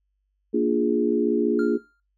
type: chord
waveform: sine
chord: Bb dominant seventh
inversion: none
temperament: equal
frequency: 233.1 / 293.7 / 349.2 / 415.3 Hz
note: Bb3 / D4 / F4 / Ab4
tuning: 0 / 0 / 0 / 0 cents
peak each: -24 dBFS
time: 0.53-1.78 s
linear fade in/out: 20 ms
type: tone with exponential decay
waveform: triangle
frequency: 1396.9 Hz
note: F6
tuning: in tune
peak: -29 dBFS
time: 1.59-2 s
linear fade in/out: 2 ms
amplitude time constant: 87 ms
effects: noise-tail reverb RT60 0.2 s tail -17 dB re dry + added 49 Hz sine -70 dBFS peak until 2.17 s